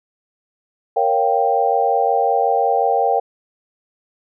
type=chord; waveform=sine; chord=G half-diminished seventh; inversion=first; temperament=equal; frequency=466.2 / 554.4 / 698.5 / 784 Hz; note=Bb4 / Db5 / F5 / G5; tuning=0 / 0 / 0 / 0 cents; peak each=-20 / -22 / -20 / -17 dBFS; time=0.96-3.2 s; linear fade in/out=10 ms; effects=none